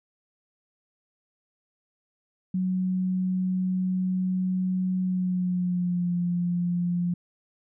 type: tone with pitch glide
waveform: sine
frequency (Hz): 185 to 175.32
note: F#3 to F3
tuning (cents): 0 to +7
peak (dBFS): -23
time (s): 2.54-7.14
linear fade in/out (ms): 5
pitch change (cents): -93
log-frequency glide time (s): 5.01-6.14
effects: none